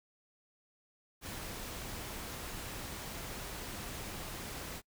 pink noise, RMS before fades -43 dBFS, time 1.21-4.82 s, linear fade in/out 50 ms, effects noise-tail reverb RT60 0.1 s tail -25 dB re dry

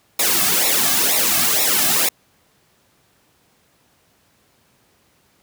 white noise with flanger, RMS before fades -17 dBFS, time 0.19-2.09 s, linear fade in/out 5 ms, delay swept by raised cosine 0.64 to 2.14 ms, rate 2.1 Hz, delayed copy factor -0.85, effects pink hiss -59 dBFS RMS until 5.42 s + high-pass 80 Hz 12 dB/octave

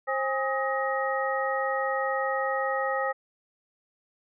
sine tone cluster, 532 / 816 / 1263 / 1885 Hz, C5 / G#5 / D#6 / A#6, +29 / -31 / +26 / +19 cents, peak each -29 / -31 / -31 / -32 dBFS, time 0.07-3.13 s, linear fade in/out 20 ms, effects none

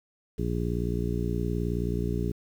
harmonic tone, 59 Hz, A#1, 22 cents sharp, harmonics 1 / 2 / 3 / 4 / 5 / 6 / 7, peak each -31 / -32 / -32 / -37 / -37 / -37 / -35 dBFS, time 0.38-2.32 s, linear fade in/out 10 ms, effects 9-bit

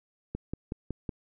click train, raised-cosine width 3 ms, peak -20 dBFS, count 5, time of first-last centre 0.35-1.092 s, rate 5.39 Hz, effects none

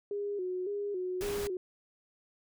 sine tone with vibrato, 386.2 Hz, G4, 26 cents flat, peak -32 dBFS, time 0.11-1.57 s, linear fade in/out 2 ms, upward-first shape square, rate 1.8 Hz, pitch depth 93 cents each way
pink noise, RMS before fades -40 dBFS, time 1.21-1.47 s, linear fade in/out 0 ms
effects none

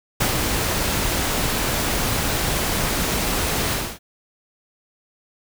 pink noise with ADSR envelope, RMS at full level -19 dBFS, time 0.2-3.99 s, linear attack 9 ms, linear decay 120 ms, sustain -3 dB, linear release 260 ms, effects none

